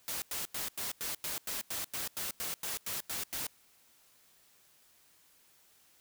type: noise bursts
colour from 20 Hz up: white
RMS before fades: -37 dBFS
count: 15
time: 0.08-3.468 s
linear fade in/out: 0 ms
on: 140 ms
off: 92 ms
effects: white hiss -65 dBFS RMS until 6 s